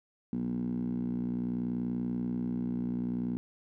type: tone with band-pass filter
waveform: 10% pulse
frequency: 60.6 Hz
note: B1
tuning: 32 cents flat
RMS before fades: -33 dBFS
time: 0.33-3.37 s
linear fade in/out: 0 ms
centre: 220 Hz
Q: 5.6
effects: none